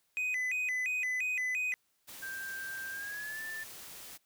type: tone with vibrato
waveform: triangle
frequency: 2241 Hz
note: C#7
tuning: 18 cents sharp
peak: -29 dBFS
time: 0.17-1.74 s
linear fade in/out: 0 ms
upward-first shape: square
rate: 2.9 Hz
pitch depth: 190 cents each way
type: noise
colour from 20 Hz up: white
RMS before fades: -48 dBFS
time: 2.07-4.18 s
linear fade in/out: 20 ms
type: tone with pitch glide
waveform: sine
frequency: 1577 to 1770.1 Hz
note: G6 to A6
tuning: +10 to +10 cents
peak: -38 dBFS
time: 2.22-3.64 s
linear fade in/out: 10 ms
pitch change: +200 cents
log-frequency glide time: 2.9-3.43 s
effects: white hiss -75 dBFS RMS until 4.25 s